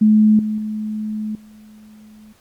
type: tone with level steps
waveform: sine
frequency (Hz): 214.5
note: A3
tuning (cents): -44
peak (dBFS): -8 / -18 / -21 / -40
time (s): 0.01-2.33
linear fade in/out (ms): 10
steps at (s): 0.39 / 0.58 / 1.35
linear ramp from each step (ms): 2
effects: pink hiss -55 dBFS RMS until 2.4 s + MP3 96 kbps